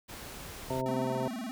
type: noise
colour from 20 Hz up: pink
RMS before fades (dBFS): -44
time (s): 0.08-0.82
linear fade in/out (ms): 20
type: harmonic tone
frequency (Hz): 130.3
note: C3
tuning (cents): -7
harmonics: 1 / 2 / 3 / 4 / 5 / 7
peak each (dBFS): -37 / -37 / -37 / -37 / -37 / -37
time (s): 0.7-1.28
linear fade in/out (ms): 2
type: tone with vibrato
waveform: square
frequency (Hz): 238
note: A#3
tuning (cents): +36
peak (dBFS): -36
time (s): 0.86-1.51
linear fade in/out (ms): 0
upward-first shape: square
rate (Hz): 19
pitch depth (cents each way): 150
effects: none